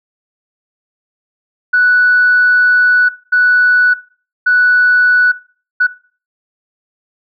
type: tone bursts at uneven times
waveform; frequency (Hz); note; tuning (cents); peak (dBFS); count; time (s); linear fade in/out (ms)
sine; 1480; F#6; 0; -6; 4; 1.73-3.09 / 3.32-3.94 / 4.46-5.32 / 5.8-5.87; 10
effects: noise-tail reverb RT60 0.4 s tail -19 dB re dry + tanh soft clip ceiling -2 dBFS